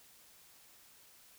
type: silence
effects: white hiss -61 dBFS RMS until 1.38 s